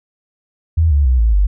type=tone with pitch steps; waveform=sine; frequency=81.4 / 71.69 / 63.13 / 55.6 / 48.96 Hz; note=E2 / D2 / B1 / A1 / G1; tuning=-21 / -41 / +39 / +19 / -1 cents; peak=-9 dBFS; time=0.77-1.47 s; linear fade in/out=10 ms; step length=140 ms; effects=none